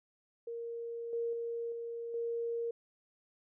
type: tone with level steps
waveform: sine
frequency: 466.2 Hz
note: A#4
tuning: in tune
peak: -38 / -32 / -35 / -38 / -33 dBFS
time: 0.47-2.71 s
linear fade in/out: 5 ms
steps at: 1.13 / 1.33 / 1.72 / 2.14 s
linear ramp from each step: 2 ms
effects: none